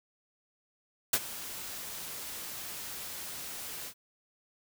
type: noise with ADSR envelope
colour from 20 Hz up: white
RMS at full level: -24 dBFS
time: 1.13-3.94 s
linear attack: 5 ms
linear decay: 50 ms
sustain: -17 dB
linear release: 73 ms
effects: none